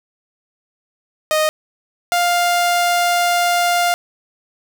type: tone pair in turn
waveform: sawtooth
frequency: 620 / 701 Hz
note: D#5 / F5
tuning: -6 / +6 cents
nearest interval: major second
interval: 212 cents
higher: second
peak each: -10 dBFS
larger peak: neither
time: 1.31-1.49 / 2.12-3.94 s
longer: second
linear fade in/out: 0 ms
effects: none